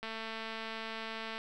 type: click train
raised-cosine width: 0.3 ms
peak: -25 dBFS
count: 302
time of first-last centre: 0.03-1.38 s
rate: 223 Hz
effects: none